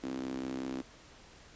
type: tone with high-pass filter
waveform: sawtooth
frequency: 65.41 Hz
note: C2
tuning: in tune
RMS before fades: -38 dBFS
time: 0.03-0.82 s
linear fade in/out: 10 ms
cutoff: 280 Hz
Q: 5.6
effects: pink hiss -56 dBFS RMS until 1.55 s + resampled to 16000 Hz